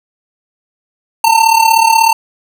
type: tone with amplitude modulation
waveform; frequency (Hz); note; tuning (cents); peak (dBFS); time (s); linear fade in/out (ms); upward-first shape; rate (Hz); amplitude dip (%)
square; 901; A5; +41; -4; 1.24-2.13; 5; sine; 36.4; 70
effects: none